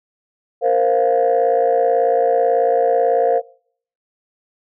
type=chord; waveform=sine; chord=Bb suspended second; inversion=none; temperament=just; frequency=466.2 / 524.4 / 699.2 Hz; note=Bb4 / C5 / F5; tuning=0 / +4 / +2 cents; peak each=-16 dBFS; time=0.61-3.42 s; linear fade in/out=50 ms; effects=noise-tail reverb RT60 0.6 s tail -25 dB re dry + tanh soft clip ceiling -7 dBFS